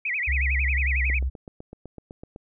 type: tone with vibrato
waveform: sine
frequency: 2217 Hz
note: C#7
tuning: in tune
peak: -24 dBFS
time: 0.05-1.19 s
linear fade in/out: 5 ms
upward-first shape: sine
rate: 11 Hz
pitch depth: 260 cents each way
type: tone with pitch glide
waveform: sine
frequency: 67 to 64.72 Hz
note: C2 to C2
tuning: +42 to -18 cents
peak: -22 dBFS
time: 0.27-1.3 s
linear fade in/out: 20 ms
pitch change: -60 cents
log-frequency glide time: 0.86-1.03 s
type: click train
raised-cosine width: 2 ms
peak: -26 dBFS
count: 11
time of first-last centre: 1.1-2.361 s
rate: 7.93 Hz
effects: none